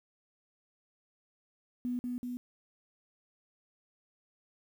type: tone with echo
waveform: sine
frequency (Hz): 246.2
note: B3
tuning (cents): -5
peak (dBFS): -31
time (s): 1.85-1.99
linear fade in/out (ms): 0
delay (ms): 190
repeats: 2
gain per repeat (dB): -2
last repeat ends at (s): 2.37
effects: 10-bit

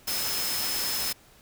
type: tone in noise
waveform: sine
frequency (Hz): 5180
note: E8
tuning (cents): -31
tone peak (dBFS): -32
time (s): 0.07-1.13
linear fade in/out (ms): 10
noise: white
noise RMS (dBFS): -30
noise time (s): 0.07-1.13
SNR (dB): -5
effects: pink hiss -56 dBFS RMS until 1.41 s

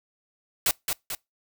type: noise with echo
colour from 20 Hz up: white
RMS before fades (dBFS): -22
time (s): 0.66-0.71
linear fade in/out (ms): 2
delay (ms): 220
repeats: 2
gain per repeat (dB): -5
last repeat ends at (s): 1.15
effects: noise-tail reverb RT60 0.2 s tail -25 dB re dry

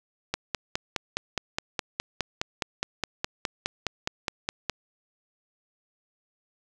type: click train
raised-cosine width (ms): 0.2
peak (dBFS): -9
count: 22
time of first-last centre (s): 0.34-4.697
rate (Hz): 4.82
effects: none

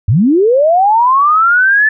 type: linear sweep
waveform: sine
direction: up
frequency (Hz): 84.1 to 1760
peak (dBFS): -6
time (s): 0.08-1.89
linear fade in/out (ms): 5
effects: none

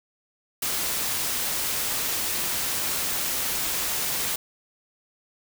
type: noise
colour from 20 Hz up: white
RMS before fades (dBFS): -27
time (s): 0.62-4.36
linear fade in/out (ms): 5
effects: none

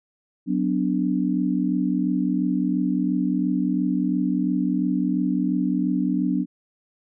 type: chord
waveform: sine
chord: B minor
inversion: second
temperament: equal with one note detuned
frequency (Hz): 185 / 250.8 / 293.7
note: F#3 / B3 / D4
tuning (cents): 0 / +27 / 0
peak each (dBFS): -24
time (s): 0.46-6.46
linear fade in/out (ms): 50
effects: none

